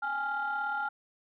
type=tone cluster; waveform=sine; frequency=802 / 839 / 1394 Hz; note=G5 / G#5 / F6; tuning=+39 / +17 / -4 cents; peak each=-39 / -33 / -31 dBFS; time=0.02-0.89 s; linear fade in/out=10 ms; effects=tanh soft clip ceiling -24 dBFS